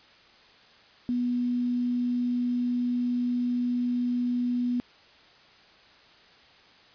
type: tone with quantisation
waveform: sine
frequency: 244.7 Hz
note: B3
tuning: 16 cents flat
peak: -24 dBFS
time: 1.09-4.8 s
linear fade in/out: 0 ms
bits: 8
effects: white hiss -55 dBFS RMS until 6.94 s + resampled to 11025 Hz